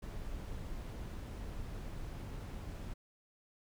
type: noise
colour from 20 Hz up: brown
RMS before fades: -43 dBFS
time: 0.02-2.94 s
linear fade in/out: 10 ms
effects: none